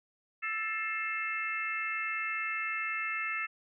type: harmonic tone with a mistuned harmonic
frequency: 440.7 Hz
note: A4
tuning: 3 cents sharp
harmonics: 3 / 4 / 5 / 6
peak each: -38 / -38 / -36 / -37 dBFS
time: 0.42-3.47 s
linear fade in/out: 20 ms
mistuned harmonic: 5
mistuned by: -55 cents
effects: none